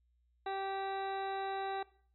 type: harmonic tone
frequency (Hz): 389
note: G4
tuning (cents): -13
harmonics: 1 / 2 / 3 / 4 / 5 / 6 / 7 / 9 / 10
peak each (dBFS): -41 / -37 / -48 / -49 / -52 / -59 / -57 / -62 / -51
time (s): 0.46-1.83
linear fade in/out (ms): 5
effects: noise-tail reverb RT60 0.5 s tail -19 dB re dry + added 60 Hz sine -70 dBFS peak until 2.14 s